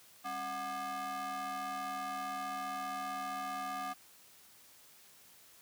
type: ring-modulated tone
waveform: square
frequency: 233.1 Hz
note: A#3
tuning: in tune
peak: -35 dBFS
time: 0.24-3.94 s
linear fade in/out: 20 ms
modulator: 970 Hz
effects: white hiss -60 dBFS RMS until 5.61 s + high-pass 60 Hz 12 dB/octave